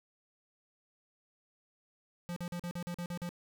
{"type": "tone bursts", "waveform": "square", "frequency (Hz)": 174.61, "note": "F3", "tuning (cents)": 0, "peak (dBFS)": -37, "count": 9, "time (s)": [2.29, 3.291], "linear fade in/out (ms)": 0, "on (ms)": 73, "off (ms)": 43, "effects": []}